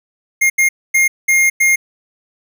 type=tone bursts at uneven times; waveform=square; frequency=2129 Hz; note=C7; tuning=30 cents sharp; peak=-10 dBFS; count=5; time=0.41-0.5 / 0.58-0.69 / 0.94-1.08 / 1.28-1.5 / 1.6-1.76 s; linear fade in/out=10 ms; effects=none